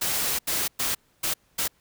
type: noise bursts at uneven times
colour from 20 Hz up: white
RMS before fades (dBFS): -26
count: 5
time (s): 0.01-0.39 / 0.47-0.68 / 0.79-0.95 / 1.23-1.34 / 1.58-1.68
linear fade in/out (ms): 10
effects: pink hiss -65 dBFS RMS until 1.8 s